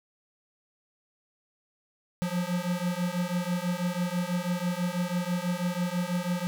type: beating tone pair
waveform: square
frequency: 174.61 / 180.71 Hz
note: F3 / F#3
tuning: 0 / -41 cents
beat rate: 6.1 Hz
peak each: -31 / -31 dBFS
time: 2.22-6.47 s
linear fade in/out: 0 ms
effects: none